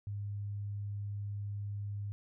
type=tone; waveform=sine; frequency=101.9 Hz; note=G#2; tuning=32 cents flat; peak=-36 dBFS; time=0.07-2.12 s; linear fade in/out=0 ms; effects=none